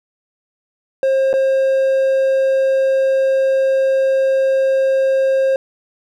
triangle tone with dropouts, 534 Hz, C5, 35 cents sharp, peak -10 dBFS, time 1.03-5.56 s, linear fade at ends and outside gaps 1 ms, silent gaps 1.33-1.338 s, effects none

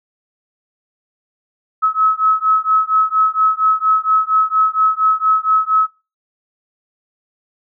sine beating tone pair, 1286 / 1290.3 Hz, E6 / E6, -43 / -37 cents, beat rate 4.3 Hz, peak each -15 dBFS, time 1.82-5.87 s, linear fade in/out 20 ms, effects noise-tail reverb RT60 0.3 s tail -19 dB re dry

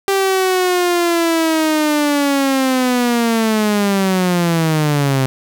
sawtooth linear sweep, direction down, 393.5 to 130.1 Hz, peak -9 dBFS, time 0.08-5.26 s, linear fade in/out 0 ms, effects none

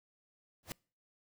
pink noise with exponential growth, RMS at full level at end -36 dBFS, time 0.63-0.72 s, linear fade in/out 1 ms, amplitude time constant 18 ms, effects noise-tail reverb RT60 0.4 s tail -26 dB re dry

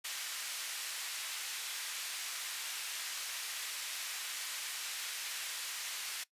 pink band-pass noise, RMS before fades -41 dBFS, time 0.04-6.24 s, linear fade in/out 10 ms, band 2000 to 13000 Hz, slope 12 dB/octave, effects noise-tail reverb RT60 0.1 s tail -19 dB re dry + resampled to 32000 Hz

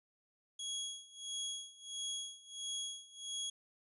25% pulse tone with tremolo, 3322 Hz, G#7, in tune, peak -34 dBFS, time 0.59-3.5 s, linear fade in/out 5 ms, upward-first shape sine, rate 1.5 Hz, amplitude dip 90%, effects resampled to 32000 Hz

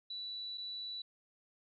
sine tone with dropouts, 3951 Hz, B7, in tune, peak -40 dBFS, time 0.1-1.02 s, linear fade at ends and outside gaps 5 ms, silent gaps 0.575-0.579 s, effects none

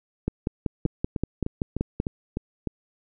two click trains, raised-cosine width 3 ms, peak -11 / -14 dBFS, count 10 / 7, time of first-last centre 0.28-2.001 / 0.86-2.673 s, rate 5.23 / 3.31 Hz, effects none

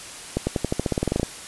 accelerating click train, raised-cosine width 2 ms, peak -8 dBFS, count 15, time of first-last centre 0.37-1.231 s, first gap 100 ms, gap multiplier 0.92, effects white hiss -38 dBFS RMS until 1.47 s + resampled to 24000 Hz

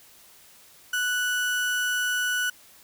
35% pulse tone, 1480 Hz, F#6, in tune, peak -22 dBFS, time 0.93-2.5 s, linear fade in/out 5 ms, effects white hiss -53 dBFS RMS until 2.83 s

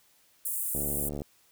pink high-pass noise, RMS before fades -32 dBFS, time 0.45-1.09 s, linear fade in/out 5 ms, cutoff 8500 Hz, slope 48 dB/octave
click train, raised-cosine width 2 ms, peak -23 dBFS, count 35, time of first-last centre 0.75-1.219 s, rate 72.5 Hz
effects white hiss -64 dBFS RMS until 1.51 s

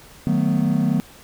triangle chord, B dominant seventh, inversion first, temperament just, 154.34 / 185.21 / 222.2 / 246.9 Hz, D#3 / F#3 / A3 / B3, -14 / +2 / +17 / 0 cents, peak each -20 dBFS, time 0.27-1 s, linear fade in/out 0 ms, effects tanh soft clip ceiling -5 dBFS + pink hiss -46 dBFS RMS until 1.23 s

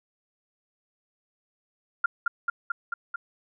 sine tone with echo, 1396.9 Hz, F6, in tune, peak -18 dBFS, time 2.04-2.06 s, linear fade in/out 5 ms, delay 220 ms, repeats 5, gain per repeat -2 dB, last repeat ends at 3.16 s, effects none

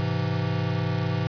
square chord, Ab augmented, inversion none, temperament equal with one note detuned, 103.83 / 129.16 / 164.81 Hz, Ab2 / C3 / E3, 0 / -22 / 0 cents, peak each -29 dBFS, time 0-1.27 s, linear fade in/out 0 ms, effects resampled to 11025 Hz + 8-bit

